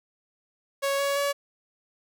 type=tone with pitch steps; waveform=sawtooth; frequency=554.4 / 560.5 / 566.7 Hz; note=C#5 / C#5 / C#5; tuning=0 / +19 / +38 cents; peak=-20 dBFS; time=0.82-1.33 s; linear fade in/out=20 ms; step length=170 ms; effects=none